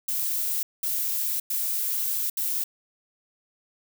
violet noise bursts at uneven times, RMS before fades -27 dBFS, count 4, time 0.08-0.63 / 0.83-1.4 / 1.5-2.3 / 2.37-2.64 s, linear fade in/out 5 ms, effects none

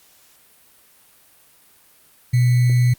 sine tone with sample-and-hold, 123.3 Hz, B2, 2 cents flat, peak -12 dBFS, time 2.33-2.94 s, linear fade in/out 10 ms, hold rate 2100 Hz, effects white hiss -53 dBFS RMS until 2.98 s + Opus 48 kbps

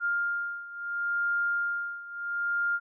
sine beating tone pair, 1403 / 1403.73 Hz, F6 / F6, +8 / +8 cents, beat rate 0.73 Hz, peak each -29 / -32 dBFS, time 0-2.8 s, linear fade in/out 50 ms, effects none

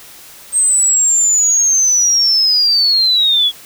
sine linear sweep, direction down, 8372 to 3322 Hz, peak -9 dBFS, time 0.52-3.52 s, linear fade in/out 50 ms, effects white hiss -38 dBFS RMS until 3.65 s

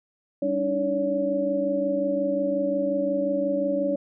sine tone cluster, 196.4 / 285.6 / 311.2 / 566 Hz, G3 / D4 / D#4 / C#5, +4 / -48 / 0 / +36 cents, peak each -33 / -27 / -32 / -24 dBFS, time 0.42-3.96 s, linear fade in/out 5 ms, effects none

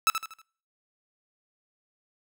sawtooth tone with echo, 1309 Hz, E6, 13 cents flat, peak -15 dBFS, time 0.07-0.1 s, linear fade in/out 0 ms, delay 79 ms, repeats 4, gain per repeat -8 dB, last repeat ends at 0.416 s, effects noise-tail reverb RT60 0.5 s tail -24 dB re dry

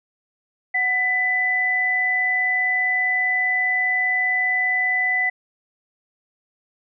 sine tone pair together, 740 / 1995.1 Hz, F#5 / B6, 0 / +17 cents, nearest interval octave + perfect fourth, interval 1717 cents, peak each -28 / -18 dBFS, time 0.74-5.3 s, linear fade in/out 10 ms, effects none

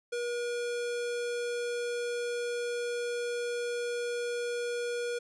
square tone, 480 Hz, B4, 49 cents flat, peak -32 dBFS, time 0.12-5.19 s, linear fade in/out 10 ms, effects resampled to 22050 Hz + 12-bit

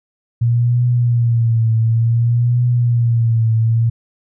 sine tone with vibrato, 117.2 Hz, A#2, 10 cents sharp, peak -11 dBFS, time 0.41-3.9 s, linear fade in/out 10 ms, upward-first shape triangle, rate 0.56 Hz, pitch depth 80 cents each way, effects none

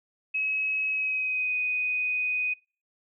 sine tone with pitch glide, 2561 to 2494 Hz, D#7 to D#7, +49 to +3 cents, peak -25 dBFS, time 0.34-2.54 s, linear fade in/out 10 ms, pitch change -46 cents, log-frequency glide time 0.9-1.55 s, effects noise-tail reverb RT60 0.4 s tail -26 dB re dry

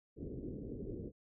white low-pass noise, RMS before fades -44 dBFS, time 0.16-1.12 s, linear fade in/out 50 ms, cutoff 450 Hz, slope 48 dB/octave, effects none

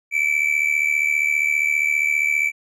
triangle tone with amplitude modulation, 2313 Hz, D7, 27 cents flat, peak -12 dBFS, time 0.11-2.52 s, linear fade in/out 50 ms, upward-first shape sine, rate 75 Hz, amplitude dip 75%, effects resampled to 32000 Hz

